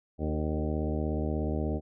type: harmonic tone with a mistuned harmonic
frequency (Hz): 76.7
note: D#2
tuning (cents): -24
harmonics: 1 / 2 / 3 / 4 / 5 / 6 / 7 / 8 / 10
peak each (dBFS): -31 / -36 / -35 / -36 / -39 / -40 / -42 / -40 / -45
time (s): 0.18-1.81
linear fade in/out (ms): 50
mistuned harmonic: 5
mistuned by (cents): +16
effects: none